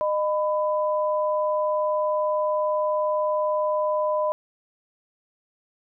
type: tone pair together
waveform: sine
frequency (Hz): 611.2 / 1000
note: D#5 / B5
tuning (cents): -31 / +21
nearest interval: major sixth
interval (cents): 852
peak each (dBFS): -22 / -26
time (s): 0.01-4.32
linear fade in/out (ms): 0
effects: none